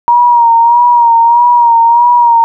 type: tone with vibrato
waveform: sine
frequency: 944 Hz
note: A#5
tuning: 22 cents sharp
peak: -3 dBFS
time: 0.08-2.44 s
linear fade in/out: 0 ms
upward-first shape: sine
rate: 1.6 Hz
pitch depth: 43 cents each way
effects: none